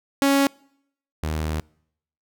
sawtooth tone pair in turn, 277.2 / 77.79 Hz, C#4 / D#2, 0 / 0 cents, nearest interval octave + minor seventh, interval 2200 cents, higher first, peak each -12 / -20 dBFS, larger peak first, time 0.22-0.47 / 1.23-1.6 s, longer second, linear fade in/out 0 ms, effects noise-tail reverb RT60 0.7 s tail -26 dB re dry

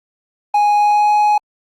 triangle tone with pitch glide, 829 to 837.7 Hz, G#5 to G#5, -3 to +15 cents, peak -8 dBFS, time 0.54-1.38 s, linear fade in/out 5 ms, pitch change +18 cents, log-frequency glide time 0.76-1.12 s, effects Opus 32 kbps

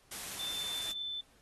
white noise, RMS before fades -42 dBFS, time 0.11-0.92 s, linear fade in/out 5 ms
sine tone with pitch glide, 3551 to 3524 Hz, A7 to A7, +15 to +2 cents, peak -36 dBFS, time 0.39-1.21 s, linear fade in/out 5 ms, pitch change -13 cents, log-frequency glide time 0.51-1.08 s
effects pink hiss -66 dBFS RMS until 1.41 s + AAC 32 kbps

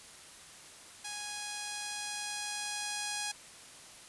5% pulse tone with level ramp, 829 Hz, G#5, 3 cents flat, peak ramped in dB -27 to -22 dBFS, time 1.04-3.32 s, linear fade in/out 10 ms, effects white hiss -52 dBFS RMS until 4.08 s + resampled to 24000 Hz

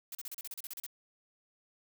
blue noise bursts, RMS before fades -42 dBFS, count 12, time 0.12-0.865 s, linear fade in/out 2 ms, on 30 ms, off 35 ms, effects none

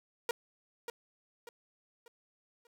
sawtooth tone with echo, 472.3 Hz, A#4, 23 cents sharp, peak -26 dBFS, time 0.29-0.31 s, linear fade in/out 2 ms, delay 590 ms, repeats 4, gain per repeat -8 dB, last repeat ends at 2.67 s, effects none

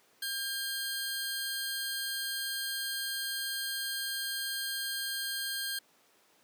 20% pulse tone pair together, 1600 / 4241 Hz, G6 / C8, +35 / +23 cents, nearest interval octave + perfect fourth, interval 1688 cents, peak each -31 / -31 dBFS, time 0.22-5.79 s, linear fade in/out 5 ms, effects pink hiss -65 dBFS RMS until 6.43 s + high-pass 300 Hz 12 dB/octave

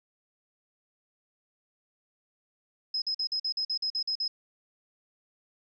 sine tone bursts, 5110 Hz, D#8, 45 cents sharp, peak -27 dBFS, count 11, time 2.94-4.28 s, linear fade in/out 5 ms, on 80 ms, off 46 ms, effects none

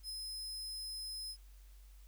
sawtooth tone with ADSR envelope, 5100 Hz, D#8, 42 cents sharp, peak -37 dBFS, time 0.03-1.37 s, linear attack 62 ms, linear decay 10 ms, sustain -2 dB, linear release 67 ms, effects added 48 Hz sine -54 dBFS peak until 2.07 s + white hiss -69 dBFS RMS until 2.07 s

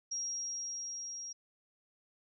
sine tone with level ramp, 5630 Hz, F8, 13 cents sharp, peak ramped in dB -34 to -41 dBFS, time 0.11-1.33 s, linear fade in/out 10 ms, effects none

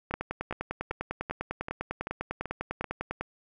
two click trains, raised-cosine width 0.5 ms, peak -17 / -19 dBFS, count 32 / 8, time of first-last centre 0.11-3.21 / 0.14-2.843 s, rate 10 / 2.59 Hz, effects none

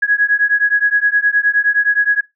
sine beating tone pair, 1661.2 / 1670.8 Hz, G#6 / G#6, 0 / +10 cents, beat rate 9.6 Hz, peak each -14 dBFS, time 0.02-2.21 s, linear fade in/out 10 ms, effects noise-tail reverb RT60 0.2 s tail -21 dB re dry

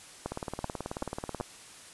two click trains, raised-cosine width 1 ms, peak -20 / -18 dBFS, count 21 / 4, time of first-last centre 0.32-1.401 / 0.26-1.409 s, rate 18.5 / 2.61 Hz, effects white hiss -50 dBFS RMS until 1.93 s + resampled to 24000 Hz

